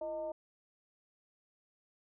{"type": "tone with frequency modulation", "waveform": "sine", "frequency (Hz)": 622.3, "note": "D#5", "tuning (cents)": 0, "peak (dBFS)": -36, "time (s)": [0.01, 0.32], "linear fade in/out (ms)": 5, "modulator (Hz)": 285, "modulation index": 0.52, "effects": []}